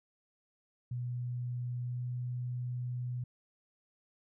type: tone with pitch glide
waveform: sine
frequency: 122.7 to 123.62 Hz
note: B2 to B2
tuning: -11 to +2 cents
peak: -34 dBFS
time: 0.91-3.24 s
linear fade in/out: 5 ms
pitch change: +13 cents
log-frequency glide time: 1.83-2.03 s
effects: none